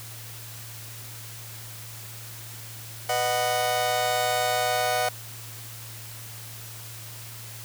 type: chord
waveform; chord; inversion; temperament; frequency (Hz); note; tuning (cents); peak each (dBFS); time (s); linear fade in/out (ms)
sawtooth; B major; none; just; 493.9 / 617.4 / 740.8; B4 / D#5 / F#5; 0 / -14 / +2; -27 / -24 / -21; 3.09-5.09; 5
effects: added 113 Hz sine -42 dBFS peak until 7.64 s + white hiss -42 dBFS RMS until 7.64 s